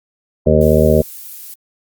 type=harmonic tone; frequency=77.2 Hz; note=D#2; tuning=13 cents flat; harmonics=1 / 2 / 3 / 5 / 6 / 7 / 8; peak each=-16 / -16 / -16 / -16 / -16 / -16 / -16 dBFS; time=0.46-1.02 s; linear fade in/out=10 ms
type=noise; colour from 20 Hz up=violet; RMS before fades=-32 dBFS; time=0.61-1.54 s; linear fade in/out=2 ms
effects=Opus 32 kbps